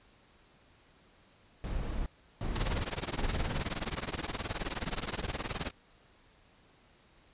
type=noise bursts; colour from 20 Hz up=brown; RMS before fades=-34 dBFS; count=3; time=1.64-3.6 s; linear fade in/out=0 ms; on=420 ms; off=350 ms
type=noise with tremolo; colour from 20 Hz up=pink; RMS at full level=-32 dBFS; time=2.55-5.71 s; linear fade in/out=10 ms; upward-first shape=triangle; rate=19 Hz; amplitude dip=100%
effects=pink hiss -63 dBFS RMS until 7.33 s + resampled to 8000 Hz